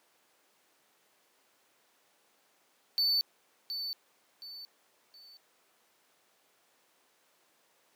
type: tone with echo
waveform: triangle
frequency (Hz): 4510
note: C#8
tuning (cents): +29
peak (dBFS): -24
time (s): 2.98-3.21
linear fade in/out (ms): 0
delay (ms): 720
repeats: 3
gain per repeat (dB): -9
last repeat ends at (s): 5.37
effects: pink hiss -68 dBFS RMS until 7.95 s + high-pass 400 Hz 12 dB/octave